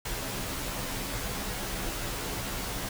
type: noise with comb filter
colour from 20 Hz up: pink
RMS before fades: -34 dBFS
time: 0.05-2.89 s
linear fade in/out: 5 ms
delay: 13 ms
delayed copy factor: -0.8
effects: none